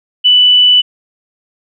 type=tone; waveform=sine; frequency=2978 Hz; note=F#7; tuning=11 cents sharp; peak=-4 dBFS; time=0.24-0.82 s; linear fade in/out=20 ms; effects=none